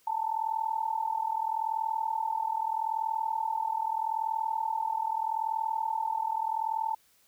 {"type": "tone with amplitude modulation", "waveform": "sine", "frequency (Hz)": 888, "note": "A5", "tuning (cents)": 16, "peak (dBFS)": -24, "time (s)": [0.07, 6.95], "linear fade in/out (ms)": 5, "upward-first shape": "sine", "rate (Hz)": 40.8, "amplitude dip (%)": 85, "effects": ["white hiss -65 dBFS RMS until 7.27 s"]}